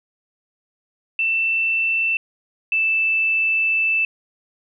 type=tone pair in turn; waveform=sine; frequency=2671 / 2643 Hz; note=E7 / E7; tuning=+22 / +4 cents; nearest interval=unison; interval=18 cents; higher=first; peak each=-17 / -16 dBFS; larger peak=second; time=1.19-2.17 / 2.72-4.05 s; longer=second; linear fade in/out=2 ms; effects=none